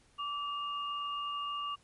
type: tone pair together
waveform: sine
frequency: 1159.2 / 2828 Hz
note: D6 / F7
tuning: -23 / +21 cents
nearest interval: octave + minor third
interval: 1544 cents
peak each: -35 / -40 dBFS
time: 0.18-1.76 s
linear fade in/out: 20 ms
effects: pink hiss -66 dBFS RMS until 1.83 s + MP3 48 kbps